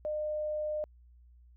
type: tone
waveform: sine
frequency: 607 Hz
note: D#5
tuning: 43 cents flat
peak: -31 dBFS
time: 0.05-0.84 s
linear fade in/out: 0 ms
effects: added 60 Hz sine -55 dBFS peak until 1.56 s